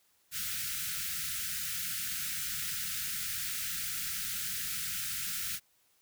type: band-stop noise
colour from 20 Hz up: white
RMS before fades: -36 dBFS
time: 0.31-5.6 s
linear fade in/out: 50 ms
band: 210 to 1300 Hz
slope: 96 dB/octave
effects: white hiss -70 dBFS RMS until 6.01 s